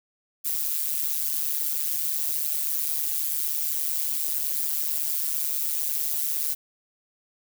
violet noise with amplitude modulation, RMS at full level -23 dBFS, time 0.44-6.55 s, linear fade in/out 20 ms, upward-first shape sine, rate 149 Hz, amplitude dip 90%, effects none

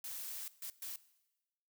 blue noise bursts at uneven times, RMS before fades -44 dBFS, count 3, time 0.04-0.48 / 0.62-0.7 / 0.82-0.96 s, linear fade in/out 2 ms, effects noise-tail reverb RT60 1.0 s tail -18 dB re dry

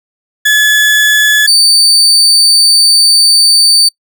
35% pulse tone pair in turn, 1712 / 4580 Hz, A6 / D8, -48 / -44 cents, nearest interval octave + perfect fourth, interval 1704 cents, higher second, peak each -3 dBFS, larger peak neither, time 0.45-1.47 / 1.47-3.89 s, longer second, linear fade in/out 10 ms, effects noise-tail reverb RT60 0.1 s tail -25 dB re dry

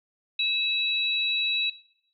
sine tone pair together, 2600 / 3896 Hz, E7 / B7, -24 / -24 cents, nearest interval perfect fifth, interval 700 cents, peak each -27 / -24 dBFS, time 0.39-1.7 s, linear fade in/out 5 ms, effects noise-tail reverb RT60 0.7 s tail -19 dB re dry

